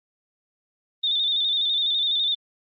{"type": "tone with vibrato", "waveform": "sine", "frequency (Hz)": 3611, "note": "A7", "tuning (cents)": 44, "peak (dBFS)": -20, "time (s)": [1.03, 2.35], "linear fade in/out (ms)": 10, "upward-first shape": "square", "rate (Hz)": 12, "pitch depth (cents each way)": 43, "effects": ["Opus 24 kbps"]}